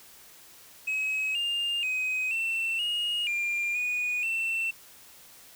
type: tone with pitch steps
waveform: sine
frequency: 2554 / 2808 / 2520 / 2687 / 2867 / 2395 / 2464 / 2686 Hz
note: D#7 / F7 / D#7 / E7 / F7 / D7 / D#7 / E7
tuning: +45 / +9 / +21 / +33 / +45 / +33 / -17 / +32 cents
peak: -24 dBFS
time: 0.87-4.71 s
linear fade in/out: 10 ms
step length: 480 ms
effects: tanh soft clip ceiling -25 dBFS + white hiss -52 dBFS RMS until 5.55 s